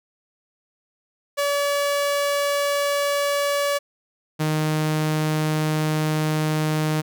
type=tone pair in turn; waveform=sawtooth; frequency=571 / 154.77 Hz; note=D5 / D#3; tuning=-49 / -9 cents; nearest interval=octave + major seventh; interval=2260 cents; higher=first; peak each=-16 / -16 dBFS; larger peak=neither; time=1.37-3.79 / 4.39-7.02 s; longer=second; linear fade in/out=20 ms; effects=none